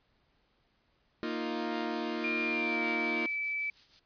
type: chord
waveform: sawtooth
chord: Bb suspended fourth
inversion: none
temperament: equal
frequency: 233.1 / 311.1 / 349.2 Hz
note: Bb3 / Eb4 / F4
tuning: 0 / 0 / 0 cents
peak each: -33 dBFS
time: 1.23-3.26 s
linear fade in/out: 0 ms
type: tone with pitch glide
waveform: sine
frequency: 2400 to 2309 Hz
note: D7 to D7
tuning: +37 to -30 cents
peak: -31 dBFS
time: 2.24-3.7 s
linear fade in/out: 2 ms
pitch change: -67 cents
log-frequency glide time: 2.51-2.82 s
type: noise with tremolo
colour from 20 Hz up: violet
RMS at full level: -44 dBFS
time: 2.49-4 s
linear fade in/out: 10 ms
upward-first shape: sine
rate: 6.3 Hz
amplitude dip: 65%
effects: pink hiss -72 dBFS RMS until 4.05 s + resampled to 11025 Hz